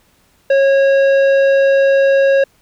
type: tone with tanh clipping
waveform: sine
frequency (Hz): 547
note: C#5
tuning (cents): -23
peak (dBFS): -10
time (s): 0.5-2.44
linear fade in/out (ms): 5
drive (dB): 11
effects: pink hiss -55 dBFS RMS until 2.61 s